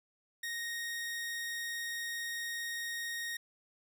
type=tone; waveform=sawtooth; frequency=1864.7 Hz; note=A#6; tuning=in tune; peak=-33 dBFS; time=0.43-3.37 s; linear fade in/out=5 ms; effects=none